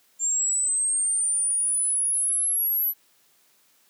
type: linear sweep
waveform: sine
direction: up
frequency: 7290 to 11850 Hz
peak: -21 dBFS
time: 0.19-2.94 s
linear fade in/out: 50 ms
effects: white hiss -62 dBFS RMS until 3.89 s + high-pass 150 Hz 12 dB/octave